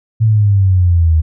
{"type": "exponential sweep", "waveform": "sine", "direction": "down", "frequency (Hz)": [113.1, 77.78], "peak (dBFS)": -7, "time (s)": [0.2, 1.22], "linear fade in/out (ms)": 20, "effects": []}